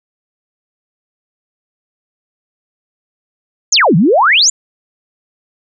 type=exponential two-way sweep; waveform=sine; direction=down then up; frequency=7459 to 146.83 to 7459 Hz; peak=-6 dBFS; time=3.72-4.5 s; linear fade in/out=5 ms; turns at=3.96 s; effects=none